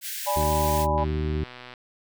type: high-pass noise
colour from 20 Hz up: white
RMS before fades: -33 dBFS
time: 0.01-0.87 s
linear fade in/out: 50 ms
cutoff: 1500 Hz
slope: 96 dB/octave
type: chord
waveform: sine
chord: G# diminished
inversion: second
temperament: equal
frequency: 587.3 / 830.6 / 987.8 Hz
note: D5 / G#5 / B5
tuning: 0 / 0 / 0 cents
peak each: -27 dBFS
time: 0.26-1.05 s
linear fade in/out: 20 ms
type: harmonic tone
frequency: 76.5 Hz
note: D#2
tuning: 29 cents flat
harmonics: 1 / 2 / 3 / 4 / 5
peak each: -26 / -30 / -36 / -35 / -32 dBFS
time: 0.36-1.44 s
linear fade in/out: 5 ms
type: click train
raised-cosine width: 0.3 ms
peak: -25 dBFS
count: 95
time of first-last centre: 0.98-1.738 s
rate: 124 Hz
effects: none